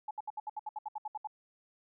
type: tone bursts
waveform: sine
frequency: 852 Hz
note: G#5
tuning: 44 cents sharp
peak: -35 dBFS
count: 13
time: 0.08-1.273 s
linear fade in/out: 5 ms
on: 29 ms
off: 68 ms
effects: none